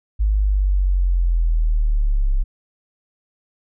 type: linear sweep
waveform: sine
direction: down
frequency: 52.5 to 32.7 Hz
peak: -14 dBFS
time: 0.19-2.44 s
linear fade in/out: 20 ms
effects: none